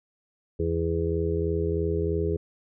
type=harmonic tone; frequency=83.1 Hz; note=E2; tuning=15 cents sharp; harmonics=1 / 2 / 4 / 5 / 6; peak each=-28 / -32 / -32 / -27 / -36 dBFS; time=0.59-2.37 s; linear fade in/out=10 ms; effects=none